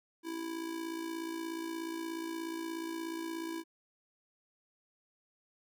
square tone with amplitude modulation, 329.6 Hz, E4, in tune, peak -35 dBFS, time 0.23-3.64 s, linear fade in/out 50 ms, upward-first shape sine, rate 56.8 Hz, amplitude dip 60%, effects none

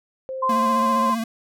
sine tone with pitch glide, 525 to 541.6 Hz, C5 to C#5, +6 to -40 cents, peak -27 dBFS, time 0.29-1.1 s, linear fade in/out 0 ms, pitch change +54 cents, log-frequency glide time 0.5-0.89 s
sine tone, 1039 Hz, C6, 12 cents flat, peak -18 dBFS, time 0.42-1.15 s, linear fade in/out 10 ms
square tone with vibrato, 227.1 Hz, A#3, 45 cents flat, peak -24 dBFS, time 0.49-1.24 s, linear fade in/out 5 ms, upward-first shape sine, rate 15 Hz, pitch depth 42 cents each way
effects none

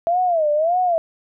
sine tone with vibrato, 659.3 Hz, E5, in tune, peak -15 dBFS, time 0.07-0.98 s, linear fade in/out 0 ms, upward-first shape sine, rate 1.7 Hz, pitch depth 190 cents each way, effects none

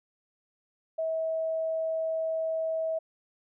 sine tone, 645 Hz, E5, 38 cents flat, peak -27 dBFS, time 0.98-2.99 s, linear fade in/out 10 ms, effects none

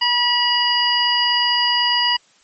harmonic tone, 968 Hz, B5, 35 cents flat, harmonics 1 / 2 / 3 / 5, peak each -21 / -23 / -18 / -20 dBFS, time 0.01-2.17 s, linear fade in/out 10 ms, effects white hiss -55 dBFS RMS until 2.43 s + MP3 32 kbps

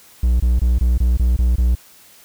triangle tone bursts, 60.6 Hz, B1, 32 cents flat, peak -10 dBFS, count 8, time 0.23-1.751 s, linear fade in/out 5 ms, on 170 ms, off 23 ms, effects white hiss -47 dBFS RMS until 2.24 s

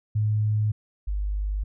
sine tone pair in turn, 106.7 / 50.36 Hz, G#2 / G1, +47 / +47 cents, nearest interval octave + minor second, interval 1300 cents, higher first, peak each -20 / -24 dBFS, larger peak first, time 0.15-0.72 / 1.07-1.64 s, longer neither, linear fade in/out 10 ms, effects none

